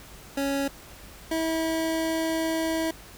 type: tone pair in turn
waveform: 25% pulse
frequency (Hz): 277.2 / 323.6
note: C#4 / E4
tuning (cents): 0 / -32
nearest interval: minor third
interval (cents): 268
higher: second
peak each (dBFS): -21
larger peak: neither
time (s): 0.37-0.68 / 1.31-2.91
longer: second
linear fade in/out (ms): 5
effects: added 50 Hz sine -51 dBFS peak until 3.17 s + pink hiss -47 dBFS RMS until 3.17 s